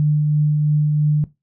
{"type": "tone with tremolo", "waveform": "sine", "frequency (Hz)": 150, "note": "D3", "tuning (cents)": 37, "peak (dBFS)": -12, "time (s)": [0, 1.24], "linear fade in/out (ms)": 0, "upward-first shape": "triangle", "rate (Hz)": 3, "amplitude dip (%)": 25, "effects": ["noise-tail reverb RT60 0.2 s tail -17 dB re dry"]}